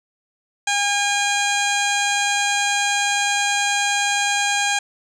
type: tone with low-pass filter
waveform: 15% pulse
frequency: 811 Hz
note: G#5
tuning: 41 cents flat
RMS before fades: -20 dBFS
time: 0.67-4.79 s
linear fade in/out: 5 ms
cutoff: 6600 Hz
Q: 3.3
effects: none